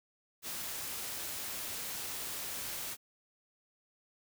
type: noise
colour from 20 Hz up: white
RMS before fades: -40 dBFS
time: 0.42-2.97 s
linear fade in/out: 50 ms
effects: none